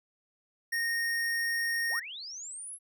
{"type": "tone", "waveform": "square", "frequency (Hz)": 1853, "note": "A#6", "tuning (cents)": -11, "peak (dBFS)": -29, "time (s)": [0.72, 2], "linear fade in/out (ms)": 10}
{"type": "linear sweep", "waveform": "sine", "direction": "up", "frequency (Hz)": [310.4, 11270], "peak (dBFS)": -39, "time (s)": [1.89, 2.79], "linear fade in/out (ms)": 50}
{"effects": []}